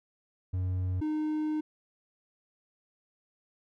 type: tone pair in turn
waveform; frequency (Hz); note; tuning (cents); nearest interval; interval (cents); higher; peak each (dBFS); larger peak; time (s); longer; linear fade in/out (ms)
triangle; 92 / 307.2; F#2 / D#4; -9 / -22; octave + major sixth; 2087; second; -26; neither; 0.53-1.01 / 1.01-1.61; second; 10
effects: none